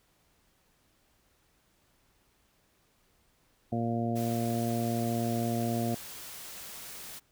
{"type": "harmonic tone", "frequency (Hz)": 116.54, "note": "A#2", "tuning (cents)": 0, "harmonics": [1, 2, 3, 4, 5, 6], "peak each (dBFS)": [-33, -31, -38, -41, -40, -36], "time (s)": [3.72, 5.95], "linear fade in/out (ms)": 5}
{"type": "noise", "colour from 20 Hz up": "white", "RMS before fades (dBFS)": -44, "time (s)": [4.15, 7.2], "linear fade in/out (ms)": 20}
{"effects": ["pink hiss -69 dBFS RMS until 7.31 s"]}